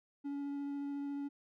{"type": "tone with vibrato", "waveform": "triangle", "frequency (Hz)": 282.9, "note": "C#4", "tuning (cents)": 35, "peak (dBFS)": -35, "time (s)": [0.24, 1.29], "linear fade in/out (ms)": 20, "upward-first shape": "triangle", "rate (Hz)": 14, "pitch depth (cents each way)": 10, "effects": []}